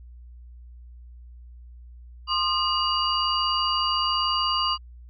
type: tone cluster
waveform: sine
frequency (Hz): 1055 / 1216 / 2866 / 4693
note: C6 / D#6 / F7 / D8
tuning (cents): +14 / -40 / +44 / -2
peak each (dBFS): -27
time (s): 2.27-4.78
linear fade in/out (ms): 50
effects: added 60 Hz sine -42 dBFS peak until 5.09 s